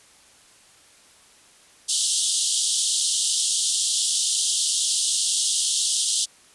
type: band-pass noise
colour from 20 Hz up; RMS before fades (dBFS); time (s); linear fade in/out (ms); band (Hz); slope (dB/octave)
white; -23; 1.88-6.26; 20; 3000 to 10000; 96
effects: white hiss -53 dBFS RMS until 6.54 s + resampled to 24000 Hz